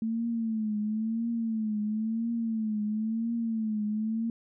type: tone with vibrato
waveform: sine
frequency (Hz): 221.3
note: A3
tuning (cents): +10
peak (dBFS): -27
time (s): 0.02-4.3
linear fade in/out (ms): 2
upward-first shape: triangle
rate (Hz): 0.98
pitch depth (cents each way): 100
effects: none